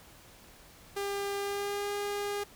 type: tone with pitch glide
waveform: sawtooth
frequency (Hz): 400.5 to 407.5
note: G4 to G#4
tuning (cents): +37 to -33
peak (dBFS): -28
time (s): 0.96-2.44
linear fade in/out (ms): 10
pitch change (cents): +30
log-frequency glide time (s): 1.37-1.91
effects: pink hiss -55 dBFS RMS until 2.55 s